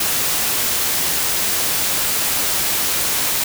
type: noise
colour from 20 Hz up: white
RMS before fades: -19 dBFS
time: 0-3.44 s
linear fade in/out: 5 ms
effects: none